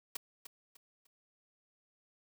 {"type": "noise with echo", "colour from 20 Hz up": "white", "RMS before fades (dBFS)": -38, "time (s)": [0.15, 0.17], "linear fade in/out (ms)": 5, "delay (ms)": 300, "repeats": 3, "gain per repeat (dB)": -10, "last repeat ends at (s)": 1.07, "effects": []}